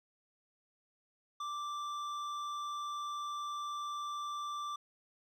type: tone with hard clipping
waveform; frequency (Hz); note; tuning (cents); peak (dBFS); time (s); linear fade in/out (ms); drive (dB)
triangle; 1174.7; D6; 0; -39; 1.4-4.76; 5; 13
effects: none